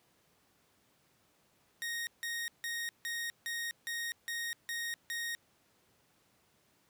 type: tone bursts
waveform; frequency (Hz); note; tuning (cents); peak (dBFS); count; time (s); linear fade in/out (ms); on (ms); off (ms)
sawtooth; 1864.7; A#6; 0; -32; 9; 1.82-5.35; 0; 250; 160
effects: pink hiss -70 dBFS RMS until 6.89 s + high-pass 100 Hz 12 dB/octave